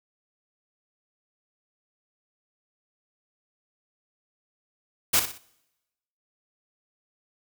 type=noise with echo; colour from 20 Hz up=white; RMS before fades=-20 dBFS; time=5.13-5.2 s; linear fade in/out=10 ms; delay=61 ms; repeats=3; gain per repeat=-9 dB; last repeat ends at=5.383 s; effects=noise-tail reverb RT60 1.0 s tail -25 dB re dry